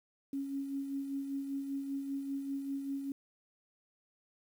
sine tone with tremolo, 275.8 Hz, C#4, 9 cents flat, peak -33 dBFS, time 0.33-3.12 s, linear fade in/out 2 ms, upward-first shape sine, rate 5.1 Hz, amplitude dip 45%, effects 10-bit

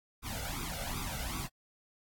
pink noise with flanger, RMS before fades -38 dBFS, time 0.22-1.49 s, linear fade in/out 50 ms, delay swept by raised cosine 0.82 to 1.45 ms, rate 2.6 Hz, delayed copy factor +0.95, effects AAC 64 kbps

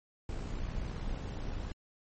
brown noise with amplitude modulation, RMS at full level -35 dBFS, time 0.29-1.72 s, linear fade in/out 2 ms, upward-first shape sine, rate 61.2 Hz, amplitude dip 45%, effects MP3 32 kbps

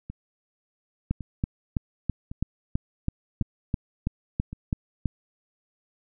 two click trains, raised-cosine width 5 ms, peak -12 / -23 dBFS, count 13 / 5, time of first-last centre 1.11-5.057 / 0.1-4.53 s, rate 3.04 / 0.903 Hz, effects none

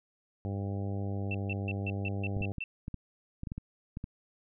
harmonic tone, 99.2 Hz, G2, 21 cents sharp, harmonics 1 / 2 / 3 / 4 / 5 / 6 / 7 / 8, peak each -33 / -39 / -43 / -45 / -47 / -49 / -50 / -51 dBFS, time 0.45-2.52 s, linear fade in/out 0 ms
sine tone bursts, 2678 Hz, E7, 27 cents sharp, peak -34 dBFS, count 8, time 1.31-2.64 s, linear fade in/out 2 ms, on 35 ms, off 150 ms
clicks, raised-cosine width 5 ms, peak -25 dBFS, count 11, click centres 2.368 / 2.411 / 2.583 / 2.881 / 2.943 / 3.434 / 3.472 / 3.519 / 3.58 / 3.971 / 4.041 s
effects none

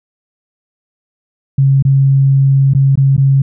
sine tone with dropouts, 136.4 Hz, C#3, 28 cents flat, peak -6 dBFS, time 1.58-3.42 s, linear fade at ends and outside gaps 5 ms, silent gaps 1.825-1.85 / 2.736-2.748 / 2.956-2.974 / 3.166-3.178 s, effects none

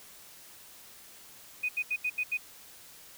sine tone bursts, 2489 Hz, D#7, in tune, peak -27 dBFS, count 6, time 1.63-2.374 s, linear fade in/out 10 ms, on 59 ms, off 78 ms, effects white hiss -52 dBFS RMS until 3.17 s

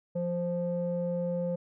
square tone with low-pass filter, 174.6 Hz, F3, in tune, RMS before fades -31 dBFS, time 0.15-1.56 s, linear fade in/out 10 ms, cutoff 500 Hz, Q 4.3, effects none

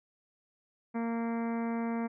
harmonic tone, 231 Hz, A#3, 16 cents flat, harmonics 1 / 2 / 3 / 4 / 5 / 6 / 7 / 8 / 9 / 10, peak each -31 / -40 / -42 / -43 / -48 / -51 / -52 / -55 / -51 / -55 dBFS, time 0.94-2.08 s, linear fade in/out 20 ms, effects none

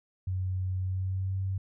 sine tone with pitch glide, 93 to 95.61 Hz, F#2 to G2, +9 to -43 cents, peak -28 dBFS, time 0.27-1.58 s, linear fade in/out 5 ms, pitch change +48 cents, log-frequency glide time 0.81-1.38 s, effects none

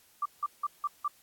sine tone bursts, 1174.7 Hz, D6, in tune, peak -27 dBFS, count 5, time 0.22-1.08 s, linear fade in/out 5 ms, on 36 ms, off 170 ms, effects white hiss -62 dBFS RMS until 1.22 s + AAC 64 kbps

